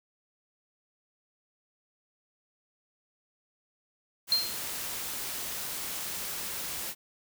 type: noise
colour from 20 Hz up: white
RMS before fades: -36 dBFS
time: 4.27-6.95 s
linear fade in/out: 50 ms
type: tone with exponential decay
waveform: sine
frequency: 4186 Hz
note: C8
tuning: in tune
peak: -19 dBFS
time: 4.32-4.64 s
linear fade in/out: 1 ms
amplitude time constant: 69 ms
effects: none